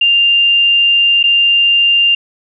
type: tone with dropouts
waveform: sine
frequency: 2794 Hz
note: F7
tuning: in tune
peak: -7 dBFS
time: 0.01-2.15 s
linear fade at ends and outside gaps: 5 ms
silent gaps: 1.23-1.238 s
effects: none